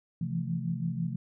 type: chord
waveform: sine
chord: F major seventh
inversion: second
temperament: equal with one note detuned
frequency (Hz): 130.81 / 164.81 / 170.92 / 220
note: C3 / E3 / F3 / A3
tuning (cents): 0 / 0 / -37 / 0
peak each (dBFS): -35 / -34 / -33 / -39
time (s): 0.21-1.16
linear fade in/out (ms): 5
effects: none